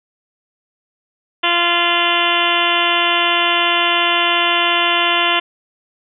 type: harmonic tone with a mistuned harmonic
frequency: 345.7 Hz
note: F4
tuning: 18 cents flat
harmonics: 1 / 2 / 3 / 4 / 5 / 6 / 7 / 8 / 9 / 10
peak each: -25 / -22 / -20 / -23 / -24 / -23 / -26 / -20 / -20 / -23 dBFS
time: 1.43-5.4 s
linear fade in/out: 10 ms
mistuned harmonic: 9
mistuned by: -32 cents
effects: none